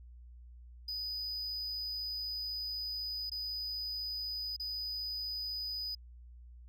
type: tone with dropouts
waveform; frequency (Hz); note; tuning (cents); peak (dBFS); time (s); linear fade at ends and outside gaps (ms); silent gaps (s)
triangle; 4978; D#8; 0; -35; 0.88-5.95; 5; 3.298-3.316 / 4.565-4.597
effects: added 60 Hz sine -50 dBFS peak until 6.68 s